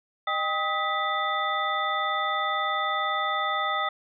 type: tone cluster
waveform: sine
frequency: 615 / 793 / 1264 / 1973 / 3552 Hz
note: D#5 / G5 / D#6 / B6 / A7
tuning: -20 / +20 / +27 / -2 / +16 cents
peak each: -35 / -31 / -27 / -31 / -34 dBFS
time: 0.27-3.89 s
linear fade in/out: 5 ms
effects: none